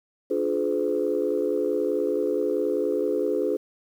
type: chord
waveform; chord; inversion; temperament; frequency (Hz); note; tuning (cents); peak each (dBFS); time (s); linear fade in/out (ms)
sine; D diminished seventh; none; just; 293.7 / 352.4 / 422.9 / 507.5; D4 / F4 / Ab4 / Cb5; 0 / +16 / +31 / +47; -29 / -28 / -25 / -27; 0.3-3.57; 10
effects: tanh soft clip ceiling -13 dBFS + 9-bit